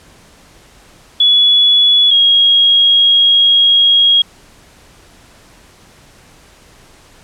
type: tone pair in turn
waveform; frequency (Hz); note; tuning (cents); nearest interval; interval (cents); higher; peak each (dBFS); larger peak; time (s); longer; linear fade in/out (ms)
sine; 3400 / 3283; G#7 / G#7; +40 / -21; minor second; 61; first; -6; neither; 1.2-2.11 / 2.11-4.22; second; 5
effects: pink hiss -44 dBFS RMS until 7.23 s + low-pass 10000 Hz 12 dB/octave

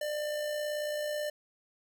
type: tone with amplitude modulation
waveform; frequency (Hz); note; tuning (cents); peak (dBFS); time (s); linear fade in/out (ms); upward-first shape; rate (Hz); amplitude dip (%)
square; 597; D5; +28; -31; 0.01-1.3; 5; sine; 58.3; 35
effects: none

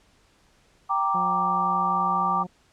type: chord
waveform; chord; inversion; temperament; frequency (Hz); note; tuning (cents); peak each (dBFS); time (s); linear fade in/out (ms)
sine; G minor; none; equal; 784 / 932.3 / 1174.7; G5 / Bb5 / D6; 0 / 0 / 0; -27 / -28 / -23; 0.89-2.44; 20
type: harmonic tone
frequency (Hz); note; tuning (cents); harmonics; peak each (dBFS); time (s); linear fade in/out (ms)
180; F#3; -47; 1 / 2 / 3 / 4 / 5; -32 / -41 / -44 / -42 / -46; 1.14-2.47; 10
effects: pink hiss -61 dBFS RMS until 2.72 s + low-pass 8000 Hz 12 dB/octave

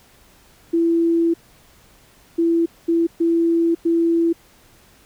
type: tone bursts at uneven times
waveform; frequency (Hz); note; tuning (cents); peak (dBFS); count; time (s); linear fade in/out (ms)
sine; 334.4; E4; +25; -14; 5; 0.73-1.34 / 2.38-2.66 / 2.88-3.07 / 3.2-3.75 / 3.85-4.33; 10
effects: pink hiss -52 dBFS RMS until 5.05 s

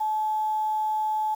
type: tone with quantisation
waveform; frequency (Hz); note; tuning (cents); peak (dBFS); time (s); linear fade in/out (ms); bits
sine; 862; A5; -36; -23; 0-1.35; 10; 8
effects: none

